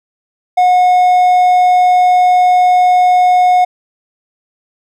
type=tone; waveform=triangle; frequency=726 Hz; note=F#5; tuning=33 cents flat; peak=-4 dBFS; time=0.57-3.65 s; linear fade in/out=10 ms; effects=none